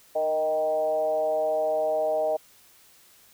sine tone with frequency modulation, 624 Hz, D#5, 5 cents sharp, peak -22 dBFS, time 0.15-2.37 s, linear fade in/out 10 ms, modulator 158 Hz, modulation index 0.76, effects white hiss -56 dBFS RMS until 3.33 s

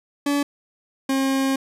40% pulse tone pair in turn, 285.8 / 268.9 Hz, D4 / C4, -47 / +47 cents, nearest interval minor second, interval 106 cents, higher first, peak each -18 dBFS, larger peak neither, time 0.26-0.43 / 1.09-1.56 s, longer second, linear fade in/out 5 ms, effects resampled to 32000 Hz + 9-bit

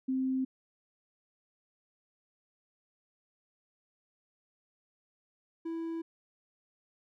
sine / triangle tone pair in turn, 261.6 / 329.6 Hz, C4 / E4, 0 / 0 cents, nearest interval major third, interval 400 cents, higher second, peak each -28 / -32 dBFS, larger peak first, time 0.08-0.45 / 5.65-6.02 s, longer neither, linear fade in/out 10 ms, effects none

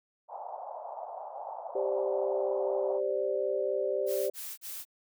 pink band-pass noise, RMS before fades -41 dBFS, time 0.28-3.01 s, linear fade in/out 50 ms, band 620 to 900 Hz, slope 48 dB/octave
sine chord, G suspended fourth, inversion none, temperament equal, 392 / 523.3 / 587.3 Hz, G4 / C5 / D5, 0 / 0 / 0 cents, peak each -32 dBFS, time 1.75-4.3 s, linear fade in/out 5 ms
blue noise bursts, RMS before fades -40 dBFS, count 3, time 4.06-4.852 s, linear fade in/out 50 ms, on 240 ms, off 36 ms
effects none

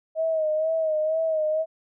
sine tone with vibrato, 632 Hz, D#5, 27 cents sharp, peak -21 dBFS, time 0.15-1.66 s, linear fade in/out 50 ms, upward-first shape sine, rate 2.1 Hz, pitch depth 48 cents each way, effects none

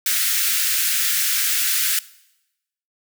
white high-pass noise, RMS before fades -20 dBFS, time 0.06-1.99 s, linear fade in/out 2 ms, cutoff 1400 Hz, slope 48 dB/octave, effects noise-tail reverb RT60 0.9 s tail -20 dB re dry

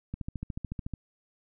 click train, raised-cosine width 5 ms, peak -22 dBFS, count 12, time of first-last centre 0.14-0.937 s, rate 13.8 Hz, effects none

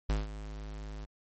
square tone with ADSR envelope, 52.1 Hz, G#1, 6 cents sharp, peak -26 dBFS, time 0.09-1.06 s, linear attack 5 ms, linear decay 170 ms, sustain -14 dB, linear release 22 ms, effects MP3 32 kbps

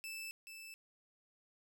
sawtooth tone with echo, 2637 Hz, E7, in tune, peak -40 dBFS, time 0.04-0.31 s, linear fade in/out 0 ms, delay 430 ms, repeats 1, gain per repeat -6 dB, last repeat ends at 0.74 s, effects none

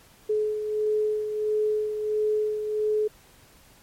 sine beating tone pair, 426.3 / 427.8 Hz, G#4 / A4, +45 / -49 cents, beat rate 1.5 Hz, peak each -23 / -32 dBFS, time 0.29-3.08 s, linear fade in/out 10 ms, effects pink hiss -55 dBFS RMS until 3.82 s + MP3 64 kbps

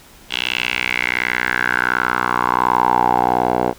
10% pulse tone with band-pass filter sweep, 61.4 Hz, B1, 9 cents flat, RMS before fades -18 dBFS, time 0.29-3.74 s, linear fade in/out 50 ms, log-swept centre 3100 to 610 Hz, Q 4.6, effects pink hiss -45 dBFS RMS until 3.78 s

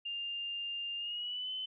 sine tone with pitch glide, 2802 to 3038 Hz, F7 to F#7, +5 to +45 cents, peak -36 dBFS, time 0.05-1.66 s, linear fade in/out 10 ms, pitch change +140 cents, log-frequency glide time 0.97-1.51 s, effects none

